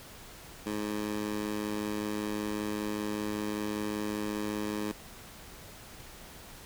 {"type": "tone with high-pass filter", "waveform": "15% pulse", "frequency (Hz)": 105.2, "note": "G#2", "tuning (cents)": 23, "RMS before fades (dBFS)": -34, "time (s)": [0.66, 4.92], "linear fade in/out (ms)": 5, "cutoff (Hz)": 250, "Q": 1.3, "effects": ["pink hiss -49 dBFS RMS until 6.65 s"]}